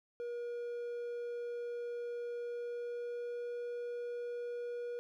triangle tone with pitch glide, 478 to 480.8 Hz, A#4 to B4, +43 to -46 cents, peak -36 dBFS, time 0.2-4.99 s, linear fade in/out 0 ms, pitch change +11 cents, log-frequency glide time 2.37-3.55 s, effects none

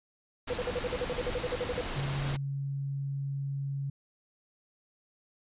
pink noise, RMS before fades -36 dBFS, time 0.47-2.37 s, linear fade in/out 10 ms
sine tone bursts, 493.9 Hz, B4, in tune, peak -29 dBFS, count 16, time 0.5-1.81 s, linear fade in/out 2 ms, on 35 ms, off 50 ms
sine tone, 138.59 Hz, C#3, in tune, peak -31 dBFS, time 1.96-3.9 s, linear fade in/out 5 ms
effects resampled to 8000 Hz

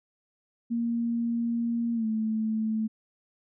sine tone with pitch glide, 233.7 to 219.3 Hz, A#3 to A3, +5 to -6 cents, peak -25 dBFS, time 0.7-2.88 s, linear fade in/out 20 ms, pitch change -111 cents, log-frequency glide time 1.94-2.06 s, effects none

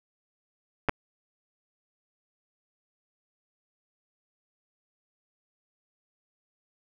clicks, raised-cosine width 0.5 ms, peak -9 dBFS, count 2, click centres 0.887 / 0.894 s, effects none

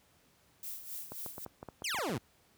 violet noise with tremolo, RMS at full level -41 dBFS, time 0.63-1.45 s, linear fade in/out 2 ms, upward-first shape sine, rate 3.8 Hz, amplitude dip 65%
clicks, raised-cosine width 1 ms, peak -29 dBFS, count 11, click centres 1.12 / 1.262 / 1.381 / 1.463 / 1.629 / 1.687 / 1.821 / 1.946 / 1.987 / 2.095 / 2.143 s
20% pulse exponential sweep, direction down, 3322 to 102.1 Hz, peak -28 dBFS, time 1.84-2.18 s, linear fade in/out 5 ms
effects pink hiss -67 dBFS RMS until 2.57 s + high-pass 60 Hz 12 dB/octave

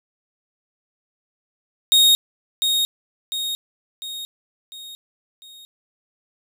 40% pulse tone with echo, 3729 Hz, A#7, in tune, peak -10 dBFS, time 1.92-2.15 s, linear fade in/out 0 ms, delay 700 ms, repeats 5, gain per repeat -6 dB, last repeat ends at 5.65 s, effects none

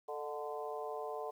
harmonic tone with a mistuned harmonic, 146.83 Hz, D3, in tune, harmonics 3 / 4 / 5 / 6 / 7, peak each -42 / -45 / -44 / -50 / -47 dBFS, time 0.08-1.31 s, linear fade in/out 10 ms, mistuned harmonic 4, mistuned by +46 cents, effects 11-bit

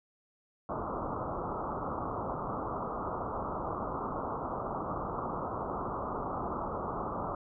white low-pass noise, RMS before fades -36 dBFS, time 0.69-7.35 s, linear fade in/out 2 ms, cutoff 1300 Hz, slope 96 dB/octave, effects none

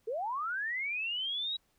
sine linear sweep, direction up, 413.7 to 3887 Hz, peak -32 dBFS, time 0.07-1.57 s, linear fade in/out 10 ms, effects pink hiss -73 dBFS RMS until 1.78 s

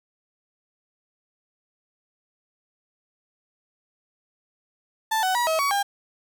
35% pulse tone with pitch steps, 882 / 749 / 964 / 640 / 1127 / 803 Hz, A5 / F#5 / B5 / D#5 / C#6 / G5, +4 / +21 / -42 / +49 / +28 / +41 cents, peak -19 dBFS, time 5.11-5.83 s, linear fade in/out 10 ms, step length 120 ms, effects none

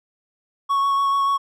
triangle tone with vibrato, 1108.7 Hz, C#6, in tune, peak -15 dBFS, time 0.69-1.38 s, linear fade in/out 20 ms, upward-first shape sine, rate 6.9 Hz, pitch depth 12 cents each way, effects none

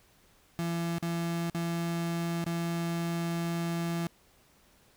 35% pulse tone with dropouts, 168.9 Hz, E3, 42 cents sharp, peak -28 dBFS, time 0.59-4.07 s, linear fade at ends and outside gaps 0 ms, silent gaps 0.983-1.026 / 1.498-1.547 / 2.442-2.464 s, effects pink hiss -63 dBFS RMS until 4.96 s

